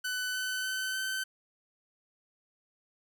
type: tone with pitch steps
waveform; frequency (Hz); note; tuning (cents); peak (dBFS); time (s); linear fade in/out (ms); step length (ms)
sawtooth; 1500 / 1511.3 / 1522.7 / 1534.2; F#6 / F#6 / F#6 / G6; +23 / +36 / +49 / -38; -28; 0.04-1.24; 10; 300
effects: none